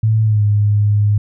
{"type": "tone with pitch glide", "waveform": "sine", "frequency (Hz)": [110, 103.83], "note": ["A2", "G#2"], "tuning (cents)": [0, 0], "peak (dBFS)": -10, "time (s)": [0.03, 1.18], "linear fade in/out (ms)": 5, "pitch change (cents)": -100, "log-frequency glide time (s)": [0.23, 0.43], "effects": []}